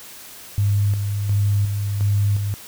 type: tone with tremolo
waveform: sine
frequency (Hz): 101.7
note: G#2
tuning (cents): -36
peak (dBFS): -15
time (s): 0.58-2.54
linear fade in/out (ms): 0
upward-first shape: square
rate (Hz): 1.4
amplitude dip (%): 45
effects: white hiss -40 dBFS RMS until 2.67 s